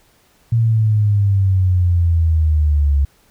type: exponential sweep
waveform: sine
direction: down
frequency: 116.54 to 69.3 Hz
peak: -11 dBFS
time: 0.52-3.05 s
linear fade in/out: 5 ms
effects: pink hiss -55 dBFS RMS until 3.3 s